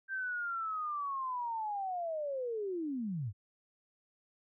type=linear sweep; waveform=sine; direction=down; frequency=1578 to 89.4 Hz; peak=-34 dBFS; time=0.08-3.33 s; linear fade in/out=50 ms; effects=none